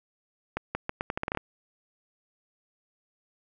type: accelerating click train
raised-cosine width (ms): 0.5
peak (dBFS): -14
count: 11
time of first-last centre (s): 0.57-1.373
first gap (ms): 180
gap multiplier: 0.8
effects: none